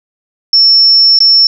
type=tone with dropouts; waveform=sine; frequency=5400 Hz; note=E8; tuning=41 cents sharp; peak=-3 dBFS; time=0.53-1.47 s; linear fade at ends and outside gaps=2 ms; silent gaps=1.189-1.203 s; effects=none